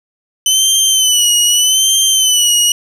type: tone with vibrato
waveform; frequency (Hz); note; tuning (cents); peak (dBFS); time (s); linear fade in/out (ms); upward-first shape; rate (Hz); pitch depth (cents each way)
20% pulse; 3022; F#7; +36; -3; 0.46-2.72; 2; sine; 0.82; 76
effects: none